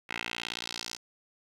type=tone with band-pass filter sweep; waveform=10% pulse; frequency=58.27 Hz; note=A#1; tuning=in tune; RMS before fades=-38 dBFS; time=0.09-0.97 s; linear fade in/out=10 ms; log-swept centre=2200 to 5500 Hz; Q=2.2; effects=10-bit